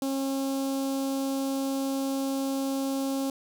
sawtooth tone with notch filter, 271.1 Hz, C#4, 38 cents flat, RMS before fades -29 dBFS, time 0.02-3.3 s, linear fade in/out 2 ms, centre 1900 Hz, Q 0.51, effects none

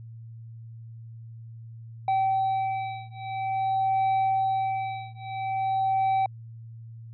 triangle beating tone pair, 770 / 770.49 Hz, G5 / G5, -31 / -30 cents, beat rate 0.49 Hz, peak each -25 dBFS, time 2.08-6.26 s, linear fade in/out 2 ms, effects added 114 Hz sine -40 dBFS peak until 7.13 s + resampled to 11025 Hz

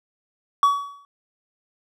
triangle tone with exponential decay, 1132 Hz, C#6, 36 cents sharp, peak -9 dBFS, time 0.63-1.05 s, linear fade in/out 1 ms, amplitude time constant 90 ms, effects none

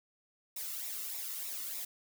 blue noise with flanger, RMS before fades -40 dBFS, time 0.56-1.85 s, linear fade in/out 5 ms, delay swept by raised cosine 0.64 to 1.27 ms, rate 3.3 Hz, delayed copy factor -0.6, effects none

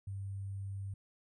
sine tone with sample-and-hold, 98 Hz, G2, in tune, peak -38 dBFS, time 0.07-0.94 s, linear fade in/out 5 ms, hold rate 8820 Hz, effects resampled to 24000 Hz

